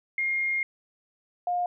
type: tone pair in turn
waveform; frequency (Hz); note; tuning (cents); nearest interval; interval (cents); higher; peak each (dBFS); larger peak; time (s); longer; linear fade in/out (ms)
sine; 2130 / 710.8; C7 / F5; +30 / +30; octave + perfect fifth; 1900; first; -24; neither; 0.18-0.63 / 1.47-1.66; first; 2
effects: none